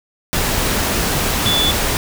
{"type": "tone in noise", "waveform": "sine", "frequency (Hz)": 3460, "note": "A7", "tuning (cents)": -30, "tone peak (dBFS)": -15, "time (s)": [1.46, 1.71], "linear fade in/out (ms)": 0, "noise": "pink", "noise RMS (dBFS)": -18, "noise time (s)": [0.33, 1.97], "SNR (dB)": 0, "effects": []}